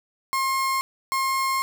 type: tone bursts at uneven times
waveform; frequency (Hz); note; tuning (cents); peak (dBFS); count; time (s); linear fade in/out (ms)
35% pulse; 1069; C6; +37; -20; 2; 0.33-0.81 / 1.12-1.62; 0
effects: none